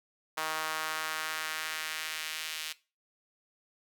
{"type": "tone with high-pass filter sweep", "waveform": "sawtooth", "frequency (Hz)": 157.4, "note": "D#3", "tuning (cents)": 20, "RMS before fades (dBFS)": -36, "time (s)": [0.37, 2.73], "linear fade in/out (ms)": 10, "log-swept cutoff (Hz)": [970, 2800], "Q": 1.3, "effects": ["noise-tail reverb RT60 0.3 s tail -19 dB re dry"]}